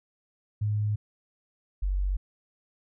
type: tone pair in turn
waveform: sine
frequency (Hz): 105.2 / 47.41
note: G#2 / F#1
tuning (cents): +23 / +43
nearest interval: octave + major second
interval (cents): 1380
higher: first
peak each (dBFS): -24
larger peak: neither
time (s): 0.61-0.96 / 1.82-2.17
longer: neither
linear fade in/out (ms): 10
effects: none